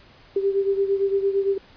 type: beating tone pair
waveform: sine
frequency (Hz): 392 / 400.8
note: G4 / G4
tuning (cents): 0 / +38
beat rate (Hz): 8.8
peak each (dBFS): -20 / -25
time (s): 0.36-1.58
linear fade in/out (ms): 5
effects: pink hiss -51 dBFS RMS until 1.76 s + resampled to 11025 Hz